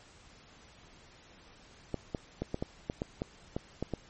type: clicks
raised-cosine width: 2 ms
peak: -19 dBFS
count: 11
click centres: 1.943 / 2.148 / 2.42 / 2.544 / 2.625 / 2.899 / 3.019 / 3.219 / 3.565 / 3.826 / 3.937 s
effects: pink hiss -57 dBFS RMS until 4.09 s + MP3 32 kbps